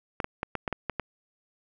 clicks, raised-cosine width 0.5 ms, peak -14 dBFS, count 8, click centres 0.202 / 0.244 / 0.431 / 0.553 / 0.678 / 0.727 / 0.897 / 0.997 s, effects none

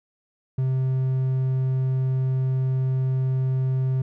triangle tone, 130.81 Hz, C3, in tune, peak -18 dBFS, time 0.58-4.02 s, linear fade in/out 5 ms, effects none

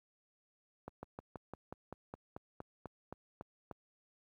slowing click train, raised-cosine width 1 ms, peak -30 dBFS, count 14, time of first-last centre 0.88-3.712 s, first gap 150 ms, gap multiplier 1.06, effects high-pass 60 Hz 12 dB/octave + 12-bit

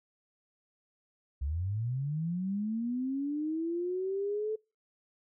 sine linear sweep, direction up, 65 to 439 Hz, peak -30 dBFS, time 1.41-4.56 s, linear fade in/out 10 ms, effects noise-tail reverb RT60 0.3 s tail -26 dB re dry

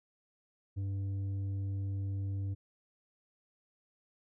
sine tone with tanh clipping, 98 Hz, G2, in tune, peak -34 dBFS, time 0.76-2.55 s, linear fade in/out 20 ms, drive 6 dB, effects none

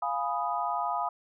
sine chord, F half-diminished seventh, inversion none, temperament equal, 698.5 / 830.6 / 987.8 / 1244.5 Hz, F5 / Ab5 / Cb6 / Eb6, 0 / 0 / 0 / 0 cents, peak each -33 dBFS, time 0.02-1.09 s, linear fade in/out 5 ms, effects none

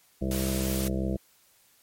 harmonic tone, 65.41 Hz, C2, in tune, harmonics 1 / 2 / 3 / 5 / 6 / 7 / 8 / 9 / 10, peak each -31 / -35 / -30 / -34 / -40 / -41 / -39 / -43 / -41 dBFS, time 0.21-1.17 s, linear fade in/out 10 ms
white noise, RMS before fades -35 dBFS, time 0.31-0.88 s, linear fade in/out 2 ms
effects white hiss -62 dBFS RMS until 1.82 s + MP3 64 kbps

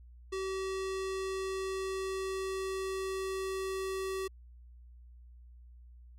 square tone with low-pass filter sweep, 382.2 Hz, G4, 44 cents flat, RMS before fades -36 dBFS, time 0.32-4.28 s, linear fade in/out 10 ms, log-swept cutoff 7700 to 12000 Hz, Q 1, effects added 60 Hz sine -51 dBFS peak until 6.18 s

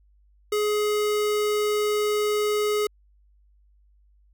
square tone, 420 Hz, G#4, 19 cents sharp, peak -22 dBFS, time 0.52-2.87 s, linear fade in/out 5 ms, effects added 50 Hz sine -56 dBFS peak until 4.33 s

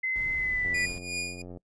sine tone with pitch glide, 2052 to 1975.2 Hz, C7 to B6, -34 to 0 cents, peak -26 dBFS, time 0.03-0.86 s, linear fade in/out 10 ms, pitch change -66 cents, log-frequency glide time 0.34-0.68 s
brown noise, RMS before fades -42 dBFS, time 0.16-0.98 s, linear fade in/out 0 ms
click train, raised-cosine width 2 ms, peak -30 dBFS, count 83, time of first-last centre 0.65-1.572 s, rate 88.9 Hz
sawtooth tone with tremolo, 2442 Hz, D#7, 33 cents flat, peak -25 dBFS, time 0.74-1.42 s, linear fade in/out 5 ms, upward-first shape triangle, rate 2.8 Hz, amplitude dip 90%
effects noise-tail reverb RT60 0.1 s tail -24 dB re dry + resampled to 22050 Hz

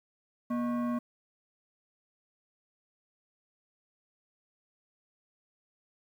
sine tone with frequency modulation, 240 Hz, B3, 49 cents flat, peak -26 dBFS, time 0.5-0.99 s, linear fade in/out 10 ms, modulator 857 Hz, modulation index 0.56, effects tanh soft clip ceiling -27 dBFS + 10-bit

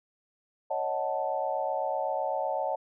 sine chord, D# half-diminished seventh, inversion third, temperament equal, 554.4 / 622.3 / 740 / 880 Hz, C#5 / D#5 / F#5 / A5, 0 / 0 / 0 / 0 cents, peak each -33 dBFS, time 0.7-2.76 s, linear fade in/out 10 ms, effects none

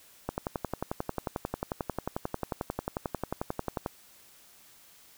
click train, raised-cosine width 1 ms, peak -16 dBFS, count 41, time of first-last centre 0.29-3.861 s, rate 11.2 Hz, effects white hiss -57 dBFS RMS until 5.17 s

